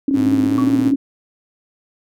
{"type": "tone bursts", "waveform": "sine", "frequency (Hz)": 293.7, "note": "D4", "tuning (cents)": 0, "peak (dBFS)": -16, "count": 15, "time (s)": [0.08, 0.938], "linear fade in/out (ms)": 2, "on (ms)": 32, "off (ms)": 27}
{"type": "tone with vibrato", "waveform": "sine", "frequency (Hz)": 267.9, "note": "C4", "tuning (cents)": 41, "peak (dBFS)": -14, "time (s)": [0.08, 0.96], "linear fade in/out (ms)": 10, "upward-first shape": "square", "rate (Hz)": 5.1, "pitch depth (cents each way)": 34}
{"type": "tone with pitch glide", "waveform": "sawtooth", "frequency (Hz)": [105.1, 114.61], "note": ["G#2", "A#2"], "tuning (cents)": [21, -29], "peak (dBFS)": -21, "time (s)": [0.13, 0.93], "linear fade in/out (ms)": 50, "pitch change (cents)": 150, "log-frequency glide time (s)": [0.5, 0.6]}
{"type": "tone with exponential decay", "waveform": "sine", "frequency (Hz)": 1129, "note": "C#6", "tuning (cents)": 31, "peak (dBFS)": -20, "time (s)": [0.58, 0.76], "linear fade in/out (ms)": 2, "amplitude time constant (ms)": 39}
{"effects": []}